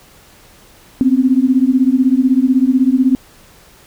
sine beating tone pair, 251.8 / 267.8 Hz, B3 / C4, +34 / +40 cents, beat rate 16 Hz, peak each -12 dBFS, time 1.01-3.15 s, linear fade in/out 0 ms, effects pink hiss -45 dBFS RMS until 3.86 s

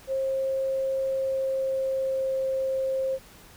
sine tone with pitch glide, 534 to 530.3 Hz, C5 to C5, +35 to +23 cents, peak -24 dBFS, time 0.07-3.19 s, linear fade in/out 50 ms, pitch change -12 cents, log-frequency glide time 1.01-2.45 s, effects pink hiss -51 dBFS RMS until 3.56 s

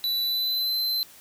square tone with pitch glide, 3963 to 4081 Hz, B7 to C8, +5 to -44 cents, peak -24 dBFS, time 0.04-1.03 s, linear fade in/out 0 ms, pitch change +51 cents, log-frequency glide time 0.22-0.79 s, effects white hiss -50 dBFS RMS until 1.2 s

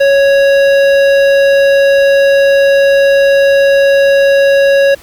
sine tone with hard clipping, 554.4 Hz, C#5, in tune, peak -7 dBFS, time 0-4.95 s, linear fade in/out 10 ms, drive 13 dB, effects pink hiss -38 dBFS RMS until 5.02 s

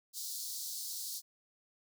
pink high-pass noise, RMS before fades -41 dBFS, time 0.13-1.22 s, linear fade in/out 50 ms, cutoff 4100 Hz, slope 48 dB/octave, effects none

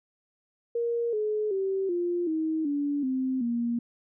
sine tone with pitch steps, 469.6 / 425.7 / 385.9 / 349.8 / 317.1 / 287.4 / 260.5 / 236.2 Hz, A#4 / G#4 / G4 / F4 / D#4 / D4 / C4 / A#3, +13 / +43 / -27 / +3 / +33 / -37 / -7 / +23 cents, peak -25 dBFS, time 0.75-3.79 s, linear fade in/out 5 ms, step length 380 ms, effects none

